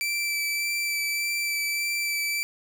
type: tone with vibrato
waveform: sawtooth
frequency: 2329 Hz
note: D7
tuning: 15 cents flat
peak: -22 dBFS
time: 0.01-2.43 s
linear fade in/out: 0 ms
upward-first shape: sine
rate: 1.7 Hz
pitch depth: 11 cents each way
effects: none